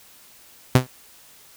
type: tone with exponential decay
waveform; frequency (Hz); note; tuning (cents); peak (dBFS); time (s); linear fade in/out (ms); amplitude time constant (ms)
sawtooth; 127.5; C3; -44; -5; 0.75-0.87; 5; 26
effects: white hiss -50 dBFS RMS until 1.56 s